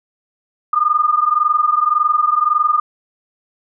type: tone pair together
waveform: sine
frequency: 1205 / 1226.8 Hz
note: D6 / D#6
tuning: +44 / -25 cents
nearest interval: unison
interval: 31 cents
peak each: -15 dBFS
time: 0.73-2.8 s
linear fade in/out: 5 ms
effects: none